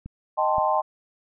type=clicks; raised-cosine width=5 ms; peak=-24 dBFS; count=2; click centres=0.06 / 0.583 s
type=chord; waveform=sine; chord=A half-diminished seventh; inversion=second; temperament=equal; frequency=622.3 / 784 / 880 / 1046.5 Hz; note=Eb5 / G5 / A5 / C6; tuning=0 / 0 / 0 / 0 cents; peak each=-25 dBFS; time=0.37-0.82 s; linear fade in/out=20 ms
effects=none